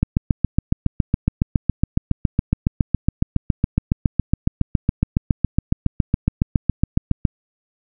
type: click train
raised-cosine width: 5 ms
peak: -3 dBFS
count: 53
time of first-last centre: 0.03-7.252 s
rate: 7.2 Hz
effects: none